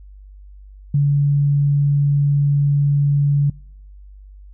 sine tone, 143 Hz, D3, 46 cents flat, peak -12 dBFS, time 0.94-3.5 s, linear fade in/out 5 ms, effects noise-tail reverb RT60 0.7 s tail -25 dB re dry + added 49 Hz sine -38 dBFS peak until 4.53 s

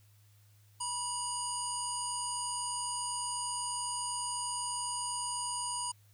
harmonic tone, 971 Hz, B5, 30 cents flat, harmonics 1 / 3 / 5 / 7 / 9 / 10, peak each -38 / -45 / -43 / -44 / -38 / -44 dBFS, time 0.8-5.92 s, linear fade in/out 10 ms, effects added 103 Hz sine -60 dBFS peak until 6.13 s + white hiss -69 dBFS RMS until 6.13 s

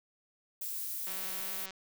violet noise, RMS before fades -38 dBFS, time 0.61-1.66 s, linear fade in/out 5 ms
click train, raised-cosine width 0.2 ms, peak -28 dBFS, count 122, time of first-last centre 1.07-1.707 s, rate 190 Hz
effects none

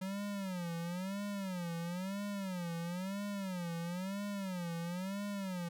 square tone with vibrato, 185 Hz, F#3, in tune, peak -38 dBFS, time 0.01-5.69 s, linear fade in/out 10 ms, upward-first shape sine, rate 1 Hz, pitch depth 170 cents each way, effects none

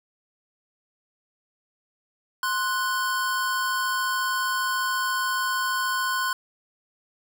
square tone pair together, 1046.5 / 1480 Hz, C6 / F#6, 0 / 0 cents, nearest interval tritone, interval 600 cents, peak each -27 dBFS, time 2.43-6.33 s, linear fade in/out 2 ms, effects none

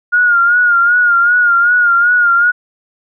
sine tone with vibrato, 1424 Hz, F6, 33 cents sharp, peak -7 dBFS, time 0.12-2.52 s, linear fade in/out 20 ms, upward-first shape sine, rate 2.6 Hz, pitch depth 55 cents each way, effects none

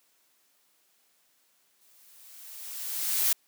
blue noise with exponential growth, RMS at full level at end -23 dBFS, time 1.81-3.33 s, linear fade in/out 5 ms, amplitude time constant 330 ms, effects white hiss -68 dBFS RMS until 3.47 s + high-pass 200 Hz 12 dB/octave

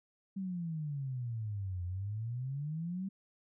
sine exponential two-way sweep, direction down then up, 197 to 87.3 to 197 Hz, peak -35 dBFS, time 0.36-3.09 s, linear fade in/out 10 ms, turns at 1.84 s, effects none

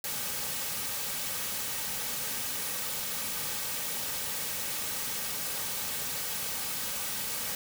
white noise with comb filter, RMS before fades -34 dBFS, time 0.04-7.55 s, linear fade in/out 2 ms, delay 2.9 ms, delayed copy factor -0.5, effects none

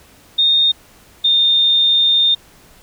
sine tone pair in turn, 3674 / 3636 Hz, A#7 / A#7, -26 / -44 cents, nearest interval unison, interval 18 cents, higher first, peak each -10 dBFS, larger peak neither, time 0.38-0.72 / 1.24-2.35 s, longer second, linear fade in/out 10 ms, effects pink hiss -47 dBFS RMS until 2.82 s

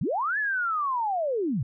sine linear two-way sweep, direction up then down, 103.6 to 1754 to 103.6 Hz, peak -24 dBFS, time 0.01-1.63 s, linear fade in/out 5 ms, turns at 0.38 s, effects none

